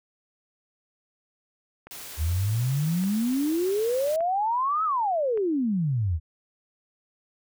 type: click train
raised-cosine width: 0.5 ms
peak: -28 dBFS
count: 4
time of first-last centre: 1.87-5.375 s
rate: 0.856 Hz
type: noise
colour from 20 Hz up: white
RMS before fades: -40 dBFS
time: 1.91-4.16 s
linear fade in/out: 0 ms
type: exponential two-way sweep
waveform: sine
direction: up then down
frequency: 74.4 to 1318.5 to 74.4 Hz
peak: -22 dBFS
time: 2.17-6.2 s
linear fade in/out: 50 ms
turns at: 4.84 s
effects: none